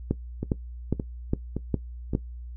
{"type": "two click trains", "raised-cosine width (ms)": 3, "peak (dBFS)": [-15, -10], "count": [4, 6], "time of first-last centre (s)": [[0.43, 2.135], [0.11, 2.151]], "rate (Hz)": [1.76, 2.45], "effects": ["noise-tail reverb RT60 0.1 s tail -17 dB re dry", "added 60 Hz sine -36 dBFS peak until 2.56 s"]}